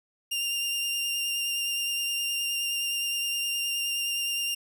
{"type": "tone with vibrato", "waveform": "sawtooth", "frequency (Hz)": 2794, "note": "F7", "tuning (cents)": 0, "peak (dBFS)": -24, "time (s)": [0.31, 4.55], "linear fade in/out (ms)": 10, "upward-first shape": "triangle", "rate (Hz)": 9.6, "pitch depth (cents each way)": 16, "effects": []}